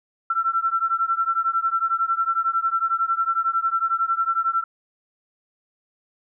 sine beating tone pair, 1342 / 1353 Hz, E6 / E6, +31 / +45 cents, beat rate 11 Hz, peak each -22 / -23 dBFS, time 0.3-4.64 s, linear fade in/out 5 ms, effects none

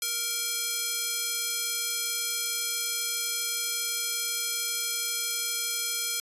square tone with high-pass filter, 466.2 Hz, A#4, in tune, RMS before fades -30 dBFS, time 0.02-6.2 s, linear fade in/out 2 ms, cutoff 3900 Hz, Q 0.56, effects resampled to 32000 Hz

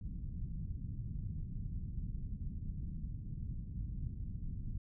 pink low-pass noise, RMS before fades -41 dBFS, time 0.01-4.78 s, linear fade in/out 5 ms, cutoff 180 Hz, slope 24 dB/octave, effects none

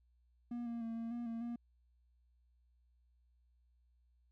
triangle tone with pitch steps, 239.2 / 233.8 / 227.8 / 229.4 / 238.1 / 229.1 / 236.9 Hz, A#3 / A#3 / A#3 / A#3 / A#3 / A#3 / A#3, +45 / +5 / -40 / -28 / +37 / -30 / +28 cents, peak -37 dBFS, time 0.51-1.56 s, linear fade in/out 5 ms, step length 150 ms, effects added 60 Hz sine -69 dBFS peak until 4.31 s

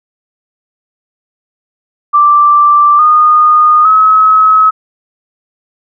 sine tone with pitch steps, 1174.7 / 1227.4 / 1282.5 Hz, D6 / D#6 / E6, 0 / -24 / -48 cents, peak -3 dBFS, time 2.13-4.71 s, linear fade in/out 20 ms, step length 860 ms, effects none

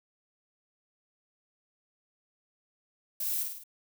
violet noise with echo, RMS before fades -33 dBFS, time 3.2-3.43 s, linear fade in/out 5 ms, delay 52 ms, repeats 4, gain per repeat -4 dB, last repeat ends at 3.638 s, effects none

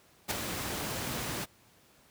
pink noise with ADSR envelope, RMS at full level -27 dBFS, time 0.28-1.46 s, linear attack 30 ms, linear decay 6 ms, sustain -8 dB, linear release 25 ms, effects pink hiss -62 dBFS RMS until 2.1 s + high-pass 80 Hz 12 dB/octave

